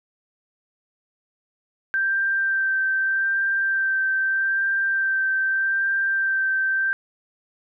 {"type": "tone with vibrato", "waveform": "sine", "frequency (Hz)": 1568, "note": "G6", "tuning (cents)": 0, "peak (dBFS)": -19, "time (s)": [1.94, 6.93], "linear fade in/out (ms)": 0, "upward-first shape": "sine", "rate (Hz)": 0.81, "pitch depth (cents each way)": 14, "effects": []}